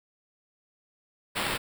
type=noise with sample-and-hold; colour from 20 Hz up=white; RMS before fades=-30 dBFS; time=1.35-1.58 s; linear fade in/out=20 ms; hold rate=6300 Hz; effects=none